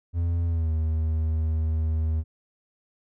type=tone with pitch glide; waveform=triangle; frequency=85 to 79.31 Hz; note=F2 to D#2; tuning=-46 to +34 cents; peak=-20 dBFS; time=0.13-2.24 s; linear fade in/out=50 ms; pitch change=-120 cents; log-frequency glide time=0.45-0.71 s; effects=none